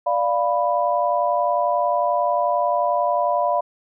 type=chord; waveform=sine; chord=B diminished; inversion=first; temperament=equal; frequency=587.3 / 698.5 / 987.8 Hz; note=D5 / F5 / B5; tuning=0 / 0 / 0 cents; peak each=-22 / -21 / -22 dBFS; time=0.06-3.61 s; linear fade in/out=10 ms; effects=none